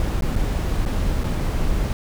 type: noise with dropouts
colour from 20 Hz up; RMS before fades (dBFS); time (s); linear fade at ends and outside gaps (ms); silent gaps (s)
brown; -21; 0-1.93; 1; 0.209-0.222 / 0.357-0.361 / 0.853-0.86 / 1.236-1.241
effects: none